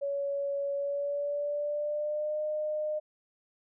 sine tone with pitch glide, 562 to 609.3 Hz, C#5 to D#5, +24 to -36 cents, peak -29 dBFS, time 0.01-3 s, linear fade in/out 20 ms, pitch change +140 cents, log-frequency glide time 0.74-2.42 s, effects none

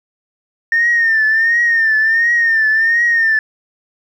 sine tone with vibrato, 1817 Hz, A#6, 45 cents flat, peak -9 dBFS, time 0.72-3.39 s, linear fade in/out 2 ms, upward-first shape triangle, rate 1.4 Hz, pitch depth 84 cents each way, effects tanh soft clip ceiling -6 dBFS + 8-bit

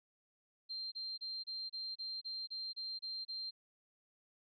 sine tone bursts, 4164 Hz, C8, 9 cents flat, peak -40 dBFS, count 11, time 0.69-3.51 s, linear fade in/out 20 ms, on 230 ms, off 29 ms, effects none

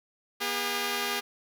5% pulse tone pair together, 241.1 / 405.5 Hz, B3 / G#4, -41 / -41 cents, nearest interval major sixth, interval 900 cents, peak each -23 / -18 dBFS, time 0.4-1.21 s, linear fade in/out 20 ms, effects none

